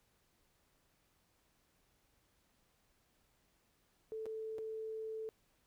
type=tone with dropouts; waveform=sine; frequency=440.3 Hz; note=A4; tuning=1 cent sharp; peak=-40 dBFS; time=4.12-5.29 s; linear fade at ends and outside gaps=0 ms; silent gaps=4.257-4.264 / 4.583-4.588 s; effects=pink hiss -75 dBFS RMS until 5.66 s